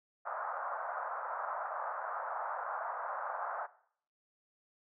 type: band-pass noise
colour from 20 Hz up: white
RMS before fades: -39 dBFS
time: 0.25-3.67 s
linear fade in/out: 20 ms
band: 590 to 1400 Hz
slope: 48 dB/octave
effects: noise-tail reverb RT60 0.6 s tail -18 dB re dry